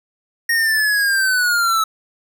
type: linear sweep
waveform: square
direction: down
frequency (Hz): 1864.7 to 1297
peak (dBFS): -15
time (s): 0.49-1.84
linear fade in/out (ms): 5
effects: none